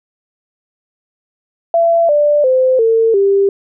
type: tone with pitch steps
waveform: sine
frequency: 673 / 589.3 / 516 / 451.8 / 395.6 Hz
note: E5 / D5 / C5 / A4 / G4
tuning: +36 / +6 / -24 / +46 / +16 cents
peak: -8 dBFS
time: 1.74-3.49 s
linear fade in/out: 2 ms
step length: 350 ms
effects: none